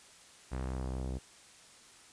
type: tone with low-pass filter sweep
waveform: sawtooth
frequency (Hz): 64.5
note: C2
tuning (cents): -24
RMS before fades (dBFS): -37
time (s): 0.51-1.19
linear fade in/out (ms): 20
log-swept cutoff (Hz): 2000 to 520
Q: 0.86
effects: white hiss -57 dBFS RMS until 2.12 s + resampled to 22050 Hz